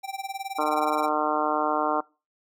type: tone with tremolo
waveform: square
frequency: 781 Hz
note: G5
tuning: 7 cents flat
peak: -29 dBFS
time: 0.03-1.09 s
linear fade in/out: 20 ms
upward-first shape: sine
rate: 19 Hz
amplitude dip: 90%
type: harmonic tone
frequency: 151.8 Hz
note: D#3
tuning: 42 cents flat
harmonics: 2 / 3 / 4 / 5 / 6 / 7 / 8 / 9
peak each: -31 / -32 / -30 / -29 / -30 / -29 / -32 / -32 dBFS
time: 0.58-2.01 s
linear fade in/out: 10 ms
effects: noise-tail reverb RT60 0.3 s tail -23 dB re dry